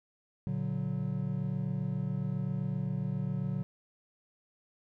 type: chord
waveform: triangle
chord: Bb augmented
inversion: none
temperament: equal with one note detuned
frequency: 116.54 / 143.98 / 185 Hz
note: Bb2 / D3 / F#3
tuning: 0 / -34 / 0 cents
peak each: -35 / -32 / -33 dBFS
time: 0.47-3.63 s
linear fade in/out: 0 ms
effects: none